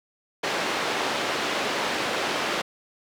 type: band-pass noise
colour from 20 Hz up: pink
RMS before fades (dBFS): -27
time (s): 0.43-2.62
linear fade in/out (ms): 10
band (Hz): 360 to 4100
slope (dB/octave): 12
effects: none